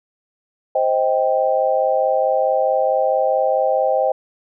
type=chord; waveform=sine; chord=C minor; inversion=none; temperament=just; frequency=523.3 / 627.9 / 784.9 Hz; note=C5 / Eb5 / G5; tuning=0 / +16 / +2 cents; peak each=-18 / -19 / -20 dBFS; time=0.75-4.12 s; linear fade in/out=5 ms; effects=none